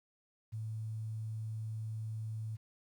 sine tone with quantisation, 110 Hz, A2, in tune, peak -37 dBFS, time 0.52-2.57 s, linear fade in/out 20 ms, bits 11, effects none

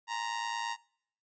sawtooth tone with amplitude modulation, 932.3 Hz, A#5, in tune, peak -26 dBFS, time 0.07-0.77 s, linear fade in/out 50 ms, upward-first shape sine, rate 109 Hz, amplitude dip 70%, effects noise-tail reverb RT60 0.7 s tail -25 dB re dry + resampled to 16000 Hz

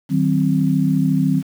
sine chord, C diminished, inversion first, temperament equal with one note detuned, 155.56 / 189.65 / 261.6 Hz, Eb3 / Gb3 / C4, 0 / +43 / 0 cents, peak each -18 / -19 / -18 dBFS, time 0.09-1.43 s, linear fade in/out 50 ms, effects 7-bit

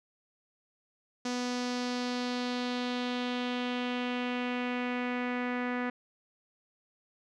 sawtooth tone with low-pass filter sweep, 246.9 Hz, B3, in tune, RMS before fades -33 dBFS, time 1.25-5.9 s, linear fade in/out 5 ms, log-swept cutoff 5800 to 1900 Hz, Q 2.4, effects none

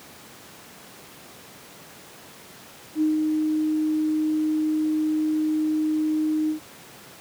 sine tone with ADSR envelope, 309.5 Hz, D#4, 9 cents flat, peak -17 dBFS, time 2.95-6.6 s, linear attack 64 ms, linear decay 150 ms, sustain -3 dB, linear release 110 ms, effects pink hiss -45 dBFS RMS until 7.2 s + high-pass 150 Hz 12 dB/octave

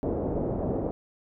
white low-pass noise, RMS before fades -29 dBFS, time 0.03-0.91 s, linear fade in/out 0 ms, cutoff 560 Hz, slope 24 dB/octave, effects none

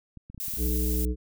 clicks, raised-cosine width 5 ms, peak -31 dBFS, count 8, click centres 0.173 / 0.3 / 0.346 / 0.378 / 0.482 / 0.538 / 0.572 / 0.656 s
violet noise, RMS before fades -33 dBFS, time 0.4-1.05 s, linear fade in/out 0 ms
harmonic tone, 61.74 Hz, B1, in tune, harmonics 1 / 3 / 5 / 7, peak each -25 / -35 / -34 / -36 dBFS, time 0.57-1.16 s, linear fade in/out 50 ms
effects none

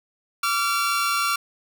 sawtooth tone pair together, 1155 / 1373.5 Hz, D6 / F6, -29 / -29 cents, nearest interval minor third, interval 300 cents, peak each -21 / -19 dBFS, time 0.43-1.36 s, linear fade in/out 5 ms, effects none

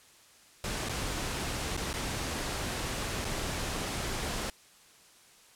pink noise with dropouts, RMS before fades -34 dBFS, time 0.64-4.5 s, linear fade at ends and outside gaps 1 ms, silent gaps 0.887-0.894 / 1.766-1.775 / 1.93-1.939 / 3.246-3.251 s, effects white hiss -58 dBFS RMS until 5.55 s + low-pass 10000 Hz 12 dB/octave

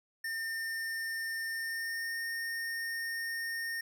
square tone with pitch glide, 1810 to 1834.2 Hz, A6 to A#6, +48 to -29 cents, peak -35 dBFS, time 0.24-3.81 s, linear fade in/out 5 ms, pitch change +23 cents, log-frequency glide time 1.5-2.21 s, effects none

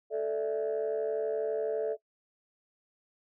sine chord, A suspended fourth, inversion none, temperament equal, 440 / 587.3 / 659.3 Hz, A4 / D5 / E5, 0 / 0 / 0 cents, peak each -29 / -34 / -34 dBFS, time 0.1-1.97 s, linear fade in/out 50 ms, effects noise-tail reverb RT60 0.1 s tail -22 dB re dry + tanh soft clip ceiling -23 dBFS

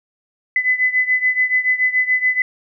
sine beating tone pair, 2009 / 2016 Hz, B6 / B6, +29 / +35 cents, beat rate 7 Hz, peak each -16 / -19 dBFS, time 0.56-2.42 s, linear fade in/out 2 ms, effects none

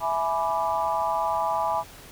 sine chord, E dominant seventh, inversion none, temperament equal with one note detuned, 659.3 / 839.3 / 987.8 / 1174.7 Hz, E5 / G#5 / B5 / D6, 0 / +18 / 0 / 0 cents, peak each -29 / -27 / -27 / -31 dBFS, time 0-1.84 s, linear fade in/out 50 ms, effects pink hiss -46 dBFS RMS until 2.11 s

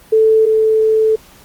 sine tone pair in turn, 440 / 438.4 Hz, A4 / A4, 0 / -6 cents, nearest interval unison, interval 6 cents, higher first, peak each -7 / -9 dBFS, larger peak first, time 0.12-0.46 / 0.46-1.16 s, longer second, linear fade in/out 10 ms, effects pink hiss -44 dBFS RMS until 1.44 s + Opus 32 kbps

